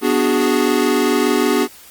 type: chord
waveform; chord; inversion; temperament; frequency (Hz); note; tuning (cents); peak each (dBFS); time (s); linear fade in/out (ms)
square; G# half-diminished seventh; first; equal; 246.9 / 293.7 / 370 / 415.3; B3 / D4 / F#4 / G#4; 0 / 0 / 0 / 0; -20; 0.01-1.68; 50
effects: white hiss -42 dBFS RMS until 1.9 s + Opus 32 kbps